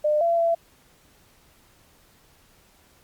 sine tone with pitch steps, 602 / 678 / 672 Hz, D5 / E5 / E5, +43 / +49 / +33 cents, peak -18 dBFS, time 0.04-0.55 s, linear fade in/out 10 ms, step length 170 ms, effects pink hiss -58 dBFS RMS until 3.03 s + Opus 48 kbps

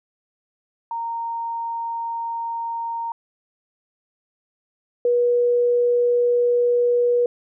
sine tone pair in turn, 925 / 483.7 Hz, A#5 / B4, -14 / -36 cents, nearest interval major seventh, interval 1122 cents, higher first, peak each -24 / -15 dBFS, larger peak second, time 0.91-3.12 / 5.05-7.26 s, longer neither, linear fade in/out 2 ms, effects none

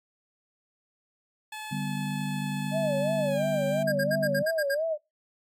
15% pulse tone with pitch glide, 861 to 789.5 Hz, A5 to G5, -38 to +12 cents, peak -30 dBFS, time 1.52-3.83 s, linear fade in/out 5 ms, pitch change -150 cents, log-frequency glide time 3.27-3.42 s
sine chord, G major, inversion second, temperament equal with one note detuned, 146.83 / 196 / 249.4 Hz, D3 / G3 / B3, 0 / 0 / +17 cents, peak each -32 / -33 / -36 dBFS, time 1.71-4.43 s, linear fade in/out 10 ms
sine tone with vibrato, 604 Hz, D5, 48 cents sharp, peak -25 dBFS, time 2.71-4.98 s, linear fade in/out 50 ms, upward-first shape sine, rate 2.9 Hz, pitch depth 150 cents each way
square tone bursts, 1616 Hz, G#6, 48 cents flat, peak -28 dBFS, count 8, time 3.87-4.749 s, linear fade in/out 10 ms, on 53 ms, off 65 ms
effects noise-tail reverb RT60 0.2 s tail -20 dB re dry + AAC 64 kbps

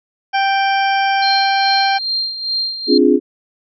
harmonic tone, 784 Hz, G5, in tune, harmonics 1 / 2 / 3 / 4 / 6 / 7, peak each -14 / -20 / -23 / -26 / -32 / -30 dBFS, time 0.33-1.99 s, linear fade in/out 20 ms
sine tone with tremolo, 4186 Hz, C8, in tune, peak -15 dBFS, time 1.22-2.98 s, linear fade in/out 5 ms, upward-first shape sine, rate 2.4 Hz, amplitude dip 65%
sine chord, D half-diminished seventh, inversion third, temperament equal, 261.6 / 293.7 / 349.2 / 415.3 Hz, C4 / D4 / F4 / Ab4, 0 / 0 / 0 / 0 cents, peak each -14 dBFS, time 2.87-3.2 s, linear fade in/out 50 ms
effects none

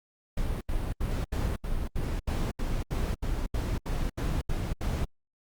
brown noise bursts, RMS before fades -29 dBFS, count 15, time 0.37-5.048 s, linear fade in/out 5 ms, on 240 ms, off 77 ms, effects Opus 48 kbps

